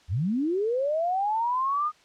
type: linear sweep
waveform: sine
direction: up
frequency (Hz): 69.7 to 1243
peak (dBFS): -23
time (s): 0.08-1.92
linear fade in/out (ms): 50
effects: white hiss -58 dBFS RMS until 2.04 s + low-pass 5000 Hz 12 dB/octave